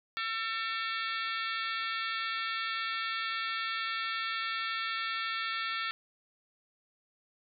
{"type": "harmonic tone with a mistuned harmonic", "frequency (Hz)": 449.1, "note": "A4", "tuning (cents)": 35, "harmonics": [3, 4, 5, 6, 7, 8, 9, 10], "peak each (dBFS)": [-36, -38, -40, -42, -43, -44, -45, -46], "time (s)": [0.17, 5.91], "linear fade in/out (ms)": 0, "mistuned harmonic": 7, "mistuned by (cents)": 88, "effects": []}